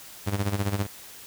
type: tone with tremolo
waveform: sawtooth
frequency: 100.3 Hz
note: G2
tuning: 40 cents sharp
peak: -18 dBFS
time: 0.26-0.87 s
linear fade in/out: 20 ms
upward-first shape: sine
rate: 15 Hz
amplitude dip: 75%
effects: white hiss -45 dBFS RMS until 1.26 s